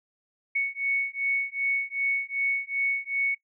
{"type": "beating tone pair", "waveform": "sine", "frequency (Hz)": [2217, 2219.6], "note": ["C#7", "C#7"], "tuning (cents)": [0, 2], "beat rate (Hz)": 2.6, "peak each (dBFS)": -28, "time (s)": [0.55, 3.35], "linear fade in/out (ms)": 10, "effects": ["noise-tail reverb RT60 0.1 s tail -21 dB re dry"]}